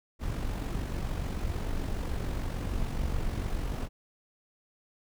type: noise with amplitude modulation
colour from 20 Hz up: brown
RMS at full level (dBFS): -30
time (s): 0.19-3.89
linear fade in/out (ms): 50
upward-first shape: sine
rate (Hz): 46.8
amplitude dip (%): 45
effects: none